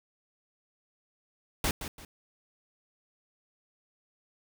pink noise with echo, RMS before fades -28 dBFS, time 1.64-1.71 s, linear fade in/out 2 ms, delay 170 ms, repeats 2, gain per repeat -10 dB, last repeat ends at 2.05 s, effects none

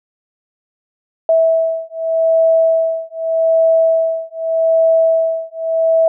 sine beating tone pair, 652 / 652.83 Hz, E5 / E5, -19 / -17 cents, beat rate 0.83 Hz, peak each -14 dBFS, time 1.29-6.08 s, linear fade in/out 2 ms, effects none

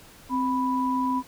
sine tone pair together, 260.8 / 987.8 Hz, C4 / B5, -5 / 0 cents, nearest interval octave + major seventh, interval 2305 cents, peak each -25 dBFS, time 0.29-1.23 s, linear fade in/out 50 ms, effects pink hiss -50 dBFS RMS until 1.27 s

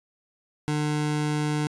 25% pulse tone, 150 Hz, D3, 37 cents sharp, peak -20 dBFS, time 0.68-1.67 s, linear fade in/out 0 ms, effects resampled to 24000 Hz

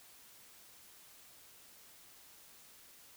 silence, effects white hiss -59 dBFS RMS until 3.16 s

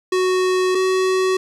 square tone pair in turn, 370 / 374.9 Hz, F#4 / F#4, 0 / +23 cents, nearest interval unison, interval 23 cents, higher second, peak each -16 dBFS, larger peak neither, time 0.12-0.75 / 0.75-1.37 s, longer first, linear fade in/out 5 ms, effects low-pass 8000 Hz 12 dB/octave + 9-bit

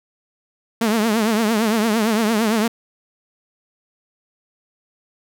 sawtooth tone with vibrato, 220 Hz, A3, in tune, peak -12 dBFS, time 0.81-2.68 s, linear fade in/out 5 ms, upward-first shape triangle, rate 8.8 Hz, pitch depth 130 cents each way, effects none

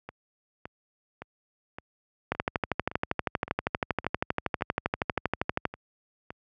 two click trains, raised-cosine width 0.5 ms, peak -10 / -23 dBFS, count 43 / 12, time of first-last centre 2.32-5.653 / 0.09-6.305 s, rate 12.6 / 1.77 Hz, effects high-pass 60 Hz 12 dB/octave

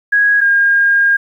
sine tone pair in turn, 1655 / 1617.2 Hz, G#6 / G#6, -6 / -46 cents, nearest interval unison, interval 40 cents, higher first, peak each -8 dBFS, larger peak neither, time 0.12-0.41 / 0.41-1.17 s, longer second, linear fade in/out 10 ms, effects 8-bit

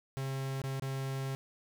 45% pulse tone with dropouts, 134.5 Hz, C3, 48 cents sharp, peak -34 dBFS, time 0.17-1.35 s, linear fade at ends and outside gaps 0 ms, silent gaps 0.617-0.639 / 0.797-0.822 s, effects none

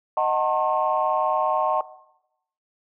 sine chord, D# diminished seventh, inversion none, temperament just, 622.3 / 746.7 / 896 / 1075.3 Hz, D#5 / F#5 / A5 / C6, 0 / +16 / +31 / +47 cents, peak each -24 dBFS, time 0.17-1.81 s, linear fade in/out 2 ms, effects noise-tail reverb RT60 0.8 s tail -17 dB re dry + tanh soft clip ceiling -10 dBFS

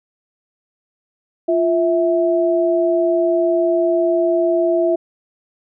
sine tone pair together, 347 / 655 Hz, F4 / E5, -11 / -11 cents, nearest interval major seventh, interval 1100 cents, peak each -16 dBFS, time 1.48-4.96 s, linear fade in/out 10 ms, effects none

